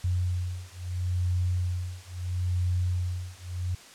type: beating tone pair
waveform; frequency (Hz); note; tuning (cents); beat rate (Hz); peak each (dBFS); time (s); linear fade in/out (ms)
sine; 89.4 / 90.15; F2 / F#2; +41 / -45; 0.75; -29; 0.04-3.75; 5
effects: white hiss -49 dBFS RMS until 3.94 s + low-pass 8000 Hz 12 dB/octave